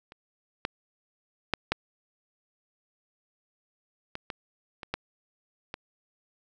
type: clicks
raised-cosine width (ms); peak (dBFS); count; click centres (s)
0.3; -30 / -12 / -8 / -8 / -19 / -18 / -22 / -13 / -19; 9; 0.121 / 0.651 / 1.537 / 1.72 / 4.154 / 4.302 / 4.832 / 4.94 / 5.741
effects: none